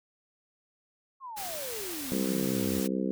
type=exponential sweep; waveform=sine; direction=down; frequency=1110 to 77.78 Hz; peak=-38 dBFS; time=1.2-2.82 s; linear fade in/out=50 ms
type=noise; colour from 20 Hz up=white; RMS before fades=-38 dBFS; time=1.36-2.88 s; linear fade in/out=20 ms
type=harmonic tone; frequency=64.9 Hz; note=C2; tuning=13 cents flat; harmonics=3 / 4 / 5 / 6 / 7 / 8; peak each=-31 / -33 / -35 / -37 / -38 / -39 dBFS; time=2.12-3.11 s; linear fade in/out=0 ms
effects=none

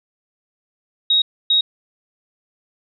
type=tone bursts at uneven times; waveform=sine; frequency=3781 Hz; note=A#7; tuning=24 cents sharp; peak=-12 dBFS; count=2; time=1.1-1.22 / 1.5-1.61 s; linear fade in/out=5 ms; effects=none

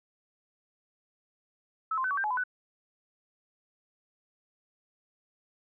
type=tone with pitch steps; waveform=sine; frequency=1302 / 1047 / 1516 / 1133 / 1574 / 849 / 1005 / 1493 Hz; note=E6 / C6 / F#6 / C#6 / G6 / G#5 / B5 / F#6; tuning=-22 / +1 / +42 / +37 / +7 / +38 / +30 / +15 cents; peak=-27 dBFS; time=1.91-2.438 s; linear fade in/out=5 ms; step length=66 ms; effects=none

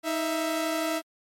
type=tone pair together; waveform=sawtooth; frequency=315.9 / 664 Hz; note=D#4 / E5; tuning=+26 / +12 cents; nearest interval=octave + minor second; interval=1286 cents; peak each=-25 / -25 dBFS; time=0.03-1.02 s; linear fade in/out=50 ms; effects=MP3 64 kbps

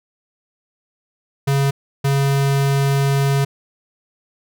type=tone bursts at uneven times; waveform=square; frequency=138.59 Hz; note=C#3; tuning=in tune; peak=-15 dBFS; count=2; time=1.47-1.71 / 2.04-3.45 s; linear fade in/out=10 ms; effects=none

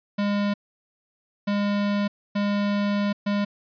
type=tone bursts at uneven times; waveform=square; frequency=203.6 Hz; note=G#3; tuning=34 cents flat; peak=-22 dBFS; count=4; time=0.18-0.54 / 1.47-2.08 / 2.35-3.13 / 3.26-3.45 s; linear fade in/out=10 ms; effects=resampled to 11025 Hz

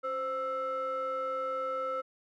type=ring-modulated tone; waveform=triangle; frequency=399.9 Hz; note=G4; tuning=35 cents sharp; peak=-26 dBFS; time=0.03-2.02 s; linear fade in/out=20 ms; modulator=922 Hz; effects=none

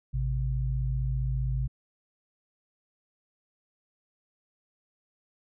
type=tone pair together; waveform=sine; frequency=54.66 / 130 Hz; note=A1 / C3; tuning=-11 / -11 cents; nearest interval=octave + minor third; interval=1500 cents; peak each=-28 / -29 dBFS; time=0.13-1.68 s; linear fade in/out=20 ms; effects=none

